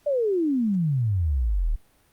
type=exponential sweep; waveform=sine; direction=down; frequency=603 to 34.65 Hz; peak=-20 dBFS; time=0.06-1.76 s; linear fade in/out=10 ms; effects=pink hiss -62 dBFS RMS until 2.12 s + Opus 48 kbps